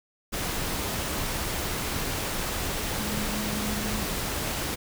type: tone in noise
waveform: sine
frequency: 210.4 Hz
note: G#3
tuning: 23 cents sharp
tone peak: -32 dBFS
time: 2.98-4.04 s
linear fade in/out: 20 ms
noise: pink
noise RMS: -30 dBFS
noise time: 0.32-4.76 s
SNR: -5 dB
effects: none